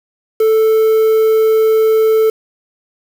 triangle tone with quantisation, 440 Hz, A4, in tune, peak -6 dBFS, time 0.4-2.3 s, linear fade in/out 5 ms, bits 5, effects none

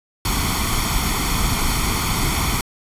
pink noise with comb filter, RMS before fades -20 dBFS, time 0.25-2.61 s, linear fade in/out 2 ms, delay 0.9 ms, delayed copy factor +0.7, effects resampled to 32000 Hz

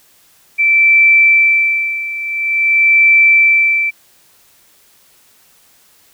sine tone with tremolo, 2332 Hz, D7, 13 cents flat, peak -5 dBFS, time 0.58-3.91 s, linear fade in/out 20 ms, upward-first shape sine, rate 0.48 Hz, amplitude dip 80%, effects white hiss -50 dBFS RMS until 6.13 s

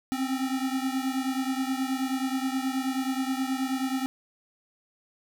square beating tone pair, 260.5 / 269.9 Hz, C4 / C#4, -7 / -46 cents, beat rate 9.4 Hz, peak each -29 / -32 dBFS, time 0.12-4.06 s, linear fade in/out 0 ms, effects none

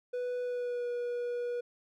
triangle tone with pitch glide, 493.9 to 483.7 Hz, B4 to B4, 0 to -36 cents, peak -30 dBFS, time 0.13-1.61 s, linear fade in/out 10 ms, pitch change -36 cents, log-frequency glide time 0.42-0.88 s, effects none

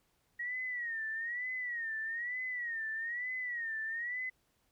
sine tone with vibrato, 1891 Hz, A#6, 24 cents sharp, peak -35 dBFS, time 0.39-4.3 s, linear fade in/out 10 ms, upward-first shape sine, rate 1.1 Hz, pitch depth 120 cents each way, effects pink hiss -75 dBFS RMS until 4.71 s

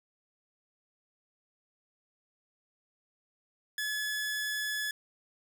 sawtooth tone, 1709 Hz, G#6, 49 cents sharp, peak -28 dBFS, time 3.78-4.91 s, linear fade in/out 2 ms, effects none

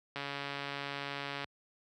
click train, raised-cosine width 0.3 ms, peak -22 dBFS, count 182, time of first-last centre 0.16-1.444 s, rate 141 Hz, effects high-pass 80 Hz 12 dB/octave

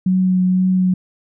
sine tone with vibrato, 184.7 Hz, F#3, 3 cents flat, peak -12 dBFS, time 0.06-0.94 s, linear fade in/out 5 ms, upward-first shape triangle, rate 2 Hz, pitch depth 15 cents each way, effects none

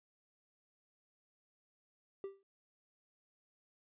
triangle tone with exponential decay, 392 Hz, G4, in tune, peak -35 dBFS, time 2.24-2.43 s, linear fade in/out 1 ms, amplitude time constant 41 ms, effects resampled to 8000 Hz

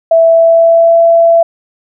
sine tone with pitch glide, 659.3 to 670 Hz, E5 to E5, 0 to +28 cents, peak -3 dBFS, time 0.11-1.43 s, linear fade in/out 5 ms, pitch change +28 cents, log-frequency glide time 0.24-1 s, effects none

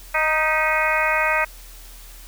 harmonic tone with a mistuned harmonic, 311.1 Hz, D#4, in tune, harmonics 2 / 3 / 4 / 5 / 6 / 7 / 8, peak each -25 / -25 / -25 / -25 / -25 / -25 / -25 dBFS, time 0.14-1.45 s, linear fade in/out 10 ms, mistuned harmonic 6, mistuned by +56 cents, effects added 40 Hz sine -40 dBFS peak until 2.27 s + white hiss -45 dBFS RMS until 2.27 s

